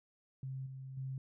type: tone with level steps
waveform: sine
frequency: 132.7 Hz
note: C3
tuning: 25 cents sharp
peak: -39 / -44 / -38 dBFS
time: 0.43-1.18 s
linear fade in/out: 2 ms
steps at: 0.66 / 0.97 s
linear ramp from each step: 5 ms
effects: none